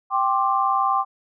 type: chord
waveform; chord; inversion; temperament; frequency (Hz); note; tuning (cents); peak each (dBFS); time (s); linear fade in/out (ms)
sine; G suspended fourth; none; equal with one note detuned; 784 / 1055 / 1174.7; G5 / C6 / D6; 0 / +14 / 0; -22; 0.1-1.05; 50
effects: none